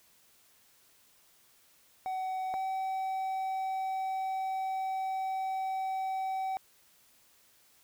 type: tone pair in turn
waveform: triangle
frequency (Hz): 753 / 763.5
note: F#5 / G5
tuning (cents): +30 / -46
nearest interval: unison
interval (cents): 24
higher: second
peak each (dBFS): -30 / -29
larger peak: second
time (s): 2.06-2.54 / 2.54-6.57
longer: second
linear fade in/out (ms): 0
effects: white hiss -64 dBFS RMS until 7.83 s